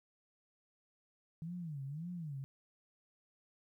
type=tone with vibrato; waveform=sine; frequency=155.56 Hz; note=D#3; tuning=in tune; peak=-40 dBFS; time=1.42-2.44 s; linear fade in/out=0 ms; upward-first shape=sine; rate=1.8 Hz; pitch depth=240 cents each way; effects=13-bit